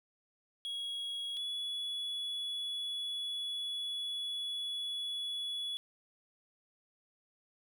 triangle tone pair in turn, 3322 / 3396 Hz, G#7 / G#7, 0 / +38 cents, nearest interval unison, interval 38 cents, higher second, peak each -35 / -34 dBFS, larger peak second, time 0.65-1.37 / 1.37-5.77 s, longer second, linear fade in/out 0 ms, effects none

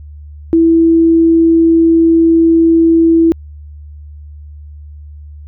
sine tone, 329.6 Hz, E4, in tune, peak -5 dBFS, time 0.53-3.32 s, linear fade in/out 0 ms, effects added 74 Hz sine -29 dBFS peak until 5.47 s

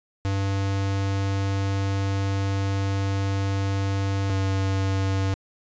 square tone pair in turn, 98 / 96.59 Hz, G2 / G2, 0 / -25 cents, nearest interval unison, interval 25 cents, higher first, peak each -23 / -22 dBFS, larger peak second, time 0.25-4.3 / 4.3-5.34 s, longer first, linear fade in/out 0 ms, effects resampled to 16000 Hz

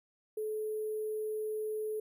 sine tone with sample-and-hold, 429.9 Hz, A4, 40 cents flat, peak -33 dBFS, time 0.37-2 s, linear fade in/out 5 ms, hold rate 11025 Hz, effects none

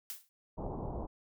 blue noise with exponential decay, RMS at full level -38 dBFS, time 0.1-0.29 s, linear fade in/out 0 ms, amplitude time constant 41 ms
pink low-pass noise, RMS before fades -39 dBFS, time 0.57-1.07 s, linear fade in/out 20 ms, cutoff 970 Hz, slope 48 dB/octave
effects none

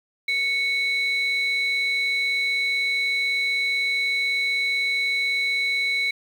sine tone pair together, 2216 / 3971 Hz, C#7 / B7, -1 / +9 cents, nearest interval minor seventh, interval 1010 cents, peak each -20 / -27 dBFS, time 0.28-6.11 s, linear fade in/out 5 ms, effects tanh soft clip ceiling -16 dBFS + 8-bit

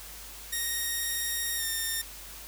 5% pulse tone with pitch glide, 1864.7 to 1821.1 Hz, A#6 to A#6, 0 to -41 cents, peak -19 dBFS, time 0.52-2.02 s, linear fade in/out 10 ms, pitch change -41 cents, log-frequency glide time 1.57-1.63 s, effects added 50 Hz sine -49 dBFS peak until 2.47 s + white hiss -45 dBFS RMS until 2.47 s

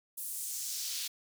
pink noise with high-pass filter sweep, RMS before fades -38 dBFS, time 0.17-1.08 s, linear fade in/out 10 ms, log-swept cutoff 11000 to 3700 Hz, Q 1.5, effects none

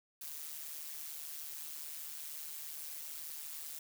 blue noise with amplitude modulation, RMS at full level -42 dBFS, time 0.21-3.79 s, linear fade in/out 5 ms, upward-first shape sine, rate 151 Hz, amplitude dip 70%, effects none

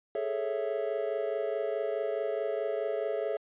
triangle chord, A major seventh, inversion third, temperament equal, 415.3 / 440 / 554.4 / 659.3 Hz, G#4 / A4 / C#5 / E5, 0 / 0 / 0 / 0 cents, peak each -33 dBFS, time 0.15-3.37 s, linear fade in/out 2 ms, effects resampled to 8000 Hz

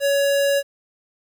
square tone, 561 Hz, C#5, 21 cents sharp, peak -17 dBFS, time 0-0.63 s, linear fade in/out 50 ms, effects 9-bit

